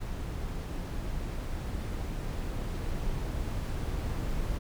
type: noise with level ramp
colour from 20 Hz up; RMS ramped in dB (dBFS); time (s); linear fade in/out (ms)
brown; -35 to -32; 0-4.59; 20
effects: none